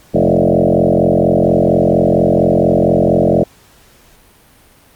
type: tone with frequency modulation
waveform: sine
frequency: 390.9 Hz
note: G4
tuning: 5 cents flat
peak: -8 dBFS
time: 0.14-3.44 s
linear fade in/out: 10 ms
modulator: 44.3 Hz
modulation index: 6
effects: pink hiss -47 dBFS RMS until 4.95 s + Opus 48 kbps